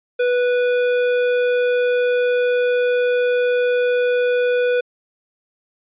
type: tone with tanh clipping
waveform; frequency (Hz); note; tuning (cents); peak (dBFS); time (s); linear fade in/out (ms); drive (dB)
sine; 492.1; B4; -6; -17; 0.19-4.81; 10; 16
effects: resampled to 8000 Hz